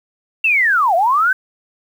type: linear two-way sweep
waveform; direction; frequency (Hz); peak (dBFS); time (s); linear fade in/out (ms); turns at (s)
sine; down then up; 2735 to 648 to 1574; -11; 0.44-1.33; 5; 0.95
effects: 7-bit